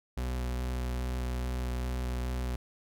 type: tone with vibrato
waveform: 40% pulse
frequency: 62.1 Hz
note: B1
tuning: 10 cents sharp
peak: -30 dBFS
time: 0.17-2.56 s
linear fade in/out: 5 ms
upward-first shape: square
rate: 2.4 Hz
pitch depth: 9 cents each way
effects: none